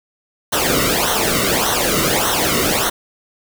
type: noise with flanger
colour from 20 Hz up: pink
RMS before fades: -17 dBFS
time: 0.52-2.9 s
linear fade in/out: 10 ms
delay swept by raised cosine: 0.41 to 1.23 ms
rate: 1.7 Hz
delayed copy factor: -0.8
effects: none